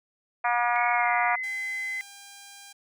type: harmonic tone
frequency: 240 Hz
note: B3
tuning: 49 cents flat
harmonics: 3 / 4 / 5 / 6 / 7 / 8 / 9 / 10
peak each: -26 / -28 / -30 / -32 / -33 / -34 / -35 / -36 dBFS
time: 0.44-1.36 s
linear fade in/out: 10 ms
type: tone with pitch glide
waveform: sine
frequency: 2200 to 2041 Hz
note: C#7 to C7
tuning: -14 to -44 cents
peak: -29 dBFS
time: 0.76-2.01 s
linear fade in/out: 0 ms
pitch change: -130 cents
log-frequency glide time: 0.92-1.15 s
type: tone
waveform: 5% pulse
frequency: 800 Hz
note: G5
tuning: 35 cents sharp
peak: -33 dBFS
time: 1.43-2.73 s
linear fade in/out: 10 ms
effects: none